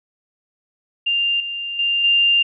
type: tone with level steps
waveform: sine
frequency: 2794 Hz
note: F7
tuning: in tune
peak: -16 / -24 / -16 / -12 dBFS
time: 1.06-2.43 s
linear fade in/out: 10 ms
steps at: 1.4 / 1.79 / 2.04 s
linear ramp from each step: 2 ms
effects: none